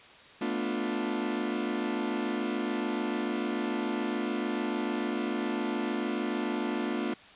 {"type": "chord", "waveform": "40% pulse", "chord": "B half-diminished seventh", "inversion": "third", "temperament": "equal with one note detuned", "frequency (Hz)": [220, 246.9, 293.7, 353.1], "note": ["A3", "B3", "D4", "F4"], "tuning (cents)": [0, 0, 0, 19], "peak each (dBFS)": -34, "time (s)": [0.41, 7.14], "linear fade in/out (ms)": 5, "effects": ["white hiss -52 dBFS RMS until 7.35 s", "resampled to 8000 Hz"]}